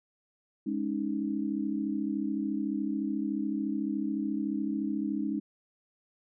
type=chord; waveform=sine; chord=Ab suspended fourth; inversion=none; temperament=equal; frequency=207.7 / 277.2 / 311.1 Hz; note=Ab3 / Db4 / Eb4; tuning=0 / 0 / 0 cents; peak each=-33 dBFS; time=0.66-5.4 s; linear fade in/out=10 ms; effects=none